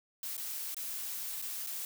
blue noise with dropouts, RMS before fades -39 dBFS, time 0.23-1.85 s, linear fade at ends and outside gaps 1 ms, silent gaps 0.368-0.378 / 0.745-0.767 / 1.417-1.423 / 1.665-1.67 s, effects none

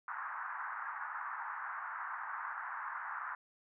pink band-pass noise, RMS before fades -42 dBFS, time 0.08-3.35 s, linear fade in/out 2 ms, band 910 to 1700 Hz, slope 48 dB/octave, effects none

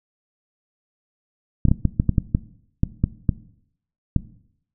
clicks, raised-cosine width 5 ms, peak -4 dBFS, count 12, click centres 1.653 / 1.685 / 1.715 / 1.853 / 1.999 / 2.093 / 2.182 / 2.349 / 2.834 / 3.04 / 3.292 / 4.163 s, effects noise-tail reverb RT60 0.7 s tail -18 dB re dry

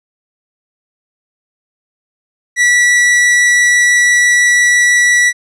45% pulse tone, 1949 Hz, B6, 23 cents flat, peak -7 dBFS, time 2.56-5.33 s, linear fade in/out 50 ms, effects resampled to 22050 Hz

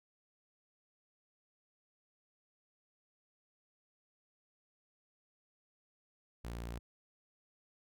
sawtooth tone, 58.27 Hz, A#1, in tune, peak -37 dBFS, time 6.44-6.79 s, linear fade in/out 10 ms, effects none

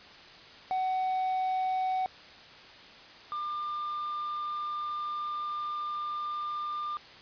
triangle tone pair in turn, 750 / 1197.8 Hz, F#5 / D6, +23 / +34 cents, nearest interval minor sixth, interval 811 cents, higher second, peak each -25 / -30 dBFS, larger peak first, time 0.71-2.06 / 3.32-6.97 s, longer second, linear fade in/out 0 ms, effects white hiss -50 dBFS RMS until 7.21 s + resampled to 11025 Hz

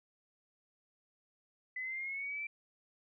sine linear sweep, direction up, 2000 to 2349 Hz, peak -37 dBFS, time 1.76-2.47 s, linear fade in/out 5 ms, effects none

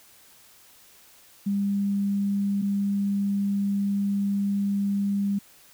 sine tone pair in turn, 200.1 / 200.1 Hz, G3 / G3, +36 / +36 cents, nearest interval unison, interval 0 cents, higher neither, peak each -22 dBFS, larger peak neither, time 1.46-2.62 / 2.62-5.39 s, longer second, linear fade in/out 10 ms, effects white hiss -54 dBFS RMS until 5.73 s

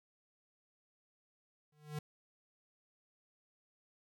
square tone with exponential growth, 150.3 Hz, D3, 40 cents sharp, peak -36 dBFS, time 1.72-1.99 s, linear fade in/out 5 ms, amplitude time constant 58 ms, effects none

